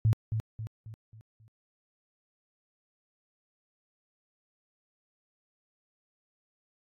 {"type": "tone with echo", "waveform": "sine", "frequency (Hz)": 110, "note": "A2", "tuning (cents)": 0, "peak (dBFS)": -20, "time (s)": [0.05, 0.13], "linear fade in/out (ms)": 0, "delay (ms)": 270, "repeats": 5, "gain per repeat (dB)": -7, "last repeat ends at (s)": 1.48, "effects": ["AAC 64 kbps"]}